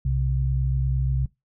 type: tone pair together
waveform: sine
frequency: 62.9 / 131.48 Hz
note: B1 / C3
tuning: +32 / +9 cents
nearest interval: octave + minor second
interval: 1277 cents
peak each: -23 / -23 dBFS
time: 0.05-1.26 s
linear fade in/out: 5 ms
effects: noise-tail reverb RT60 0.2 s tail -22 dB re dry